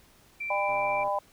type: tone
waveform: sine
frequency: 2349 Hz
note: D7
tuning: in tune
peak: -31 dBFS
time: 0.4-1.04 s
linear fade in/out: 10 ms
type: harmonic tone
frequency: 200 Hz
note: G3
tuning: 35 cents sharp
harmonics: 3 / 4 / 5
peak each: -30 / -30 / -30 dBFS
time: 0.5-1.19 s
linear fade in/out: 5 ms
type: click train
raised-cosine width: 1 ms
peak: -33 dBFS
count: 52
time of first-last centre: 0.69-1.079 s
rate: 131 Hz
effects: pink hiss -59 dBFS RMS until 1.32 s